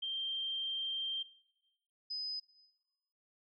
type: tone pair in turn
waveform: sine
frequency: 3163 / 5021 Hz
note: G7 / D#8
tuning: +15 / +15 cents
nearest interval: minor sixth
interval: 800 cents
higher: second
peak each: -35 / -37 dBFS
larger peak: first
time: 0.02-1.23 / 2.1-2.4 s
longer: first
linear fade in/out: 10 ms
effects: noise-tail reverb RT60 1.0 s tail -18 dB re dry